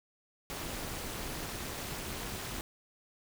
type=noise with amplitude modulation; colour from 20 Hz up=pink; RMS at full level=-36 dBFS; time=0.5-2.61 s; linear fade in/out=0 ms; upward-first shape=sine; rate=290 Hz; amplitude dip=80%; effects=none